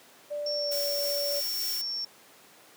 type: tone with pitch glide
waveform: sine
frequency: 587.3 to 573.9 Hz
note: D5 to D5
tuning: 0 to -40 cents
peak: -30 dBFS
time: 0.3-1.41 s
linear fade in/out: 20 ms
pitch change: -40 cents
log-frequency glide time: 0.54-0.79 s
type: tone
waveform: sine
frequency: 5460 Hz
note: F8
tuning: 40 cents flat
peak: -30 dBFS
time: 0.46-2.05 s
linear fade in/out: 5 ms
type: noise with tremolo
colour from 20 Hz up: blue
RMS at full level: -34 dBFS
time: 0.71-1.82 s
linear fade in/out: 10 ms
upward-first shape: sine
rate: 3.4 Hz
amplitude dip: 25%
effects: pink hiss -54 dBFS RMS until 2.76 s + high-pass 300 Hz 12 dB/octave